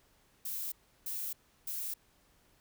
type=noise bursts; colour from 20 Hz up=violet; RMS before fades=-38 dBFS; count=3; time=0.45-1.94 s; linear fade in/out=5 ms; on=270 ms; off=340 ms; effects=pink hiss -68 dBFS RMS until 2.6 s